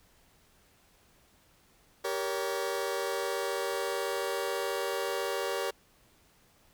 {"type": "chord", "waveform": "sawtooth", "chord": "G diminished", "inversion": "none", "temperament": "just", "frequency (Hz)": [392, 470.4, 564.5], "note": ["G4", "Bb4", "Db5"], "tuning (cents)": [0, 16, 31], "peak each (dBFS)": -31, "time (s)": [2.04, 5.71], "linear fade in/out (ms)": 10, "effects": ["pink hiss -64 dBFS RMS until 6.73 s"]}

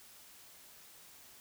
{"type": "silence", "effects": ["white hiss -57 dBFS RMS until 1.4 s"]}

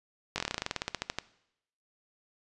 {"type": "slowing click train", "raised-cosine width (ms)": 0.2, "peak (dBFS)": -13, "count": 19, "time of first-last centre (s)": [0.36, 1.186], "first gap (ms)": 20, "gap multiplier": 1.09, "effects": ["noise-tail reverb RT60 0.8 s tail -19 dB re dry", "resampled to 24000 Hz"]}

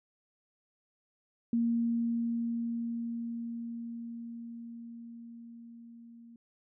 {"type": "tone with level ramp", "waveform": "sine", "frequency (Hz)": 233.1, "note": "A#3", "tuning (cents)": 0, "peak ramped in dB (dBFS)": [-25, -50], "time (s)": [1.53, 6.36], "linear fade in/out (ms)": 2, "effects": []}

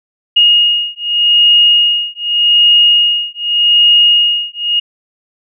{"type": "beating tone pair", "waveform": "sine", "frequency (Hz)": [2862, 2862.84], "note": ["F7", "F7"], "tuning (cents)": [42, 42], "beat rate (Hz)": 0.84, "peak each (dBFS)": -10, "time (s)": [0.36, 4.8], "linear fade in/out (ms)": 10, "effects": []}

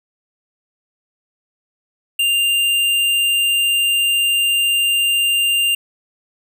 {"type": "tone with hard clipping", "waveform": "sine", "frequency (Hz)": 2794, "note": "F7", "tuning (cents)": 0, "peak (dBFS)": -15, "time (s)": [2.19, 5.75], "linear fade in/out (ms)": 5, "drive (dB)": 13, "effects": []}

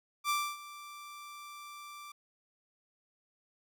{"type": "tone with ADSR envelope", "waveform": "sawtooth", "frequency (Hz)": 1174.7, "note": "D6", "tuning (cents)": 0, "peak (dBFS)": -24, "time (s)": [0.24, 2.12], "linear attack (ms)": 56, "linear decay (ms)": 270, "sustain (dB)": -18, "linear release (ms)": 6, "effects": []}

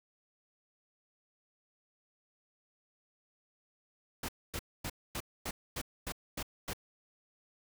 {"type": "noise bursts", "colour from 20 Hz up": "pink", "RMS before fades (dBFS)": -38, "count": 9, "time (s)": [4.23, 6.734], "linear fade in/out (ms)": 5, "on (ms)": 56, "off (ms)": 250, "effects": []}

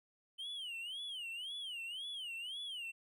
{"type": "tone with vibrato", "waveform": "triangle", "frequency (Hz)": 3037, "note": "F#7", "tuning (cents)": 44, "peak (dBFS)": -40, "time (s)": [0.38, 2.92], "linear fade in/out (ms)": 20, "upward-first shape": "sine", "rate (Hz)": 1.9, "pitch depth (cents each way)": 210, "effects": []}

